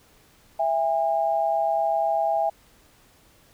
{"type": "tone pair together", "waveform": "sine", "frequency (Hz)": [662, 810], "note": ["E5", "G#5"], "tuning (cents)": [7, -43], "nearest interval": "minor third", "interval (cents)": 350, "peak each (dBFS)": -23, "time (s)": [0.59, 2.5], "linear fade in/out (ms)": 10, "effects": ["pink hiss -57 dBFS RMS until 3.53 s"]}